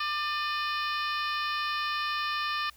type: harmonic tone with a mistuned harmonic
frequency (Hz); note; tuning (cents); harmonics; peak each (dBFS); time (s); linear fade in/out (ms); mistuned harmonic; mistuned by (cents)
596; D5; +25; 2 / 3 / 4 / 5 / 6 / 7 / 8 / 9; -31 / -35 / -37 / -39 / -41 / -42 / -43 / -44; 0-2.7; 5; 4; +61
effects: added 60 Hz sine -59 dBFS peak until 2.76 s + white hiss -59 dBFS RMS until 2.76 s